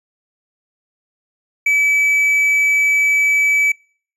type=tone; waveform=triangle; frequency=2296 Hz; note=D7; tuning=40 cents flat; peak=-10 dBFS; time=1.66-3.72 s; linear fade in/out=5 ms; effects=noise-tail reverb RT60 0.5 s tail -26 dB re dry + resampled to 32000 Hz